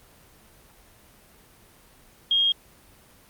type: tone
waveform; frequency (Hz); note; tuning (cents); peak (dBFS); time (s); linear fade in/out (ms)
sine; 3245; G#7; -41; -18; 2.31-2.52; 2
effects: pink hiss -54 dBFS RMS until 3.29 s + Opus 24 kbps